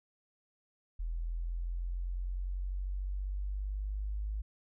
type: exponential sweep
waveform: sine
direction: up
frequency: 41.2 to 52.2 Hz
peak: -33 dBFS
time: 0.99-4.42 s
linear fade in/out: 10 ms
effects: none